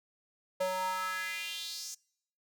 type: tone with high-pass filter sweep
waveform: square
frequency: 185.6 Hz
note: F#3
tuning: 6 cents sharp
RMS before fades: -36 dBFS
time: 0.6-1.95 s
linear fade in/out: 10 ms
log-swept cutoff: 570 to 6500 Hz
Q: 3.7
effects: noise-tail reverb RT60 0.7 s tail -26 dB re dry